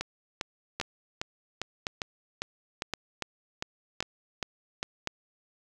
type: two click trains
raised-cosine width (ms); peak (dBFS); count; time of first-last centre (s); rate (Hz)
0.2; -14 / -13; 13 / 5; 0.01-4.829 / 0.8-5.074; 2.49 / 0.936
effects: none